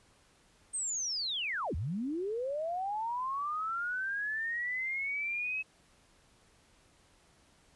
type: linear two-way sweep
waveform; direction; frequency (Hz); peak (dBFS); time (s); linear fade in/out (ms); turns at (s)
sine; down then up; 8560 to 65.41 to 2582; -32; 0.73-5.63; 20; 1.75
effects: pink hiss -65 dBFS RMS until 7.75 s + resampled to 24000 Hz